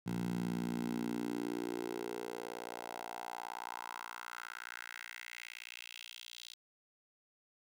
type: tone with high-pass filter sweep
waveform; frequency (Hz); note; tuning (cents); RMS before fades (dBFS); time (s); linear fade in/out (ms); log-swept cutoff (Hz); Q
10% pulse; 59; A#1; +22; -42; 0.06-6.55; 10; 150 to 3800; 3.1
effects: none